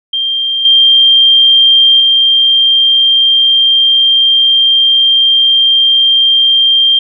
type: tone with level steps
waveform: sine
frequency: 3181 Hz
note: G7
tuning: 25 cents sharp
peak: -11 / -3 / -5 dBFS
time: 0.13-6.99 s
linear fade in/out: 5 ms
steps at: 0.65 / 2 s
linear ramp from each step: 2 ms
effects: none